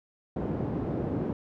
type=band-pass noise; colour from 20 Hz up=pink; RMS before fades=-31 dBFS; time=0.36-1.33 s; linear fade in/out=2 ms; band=120 to 450 Hz; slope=12 dB/octave; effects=none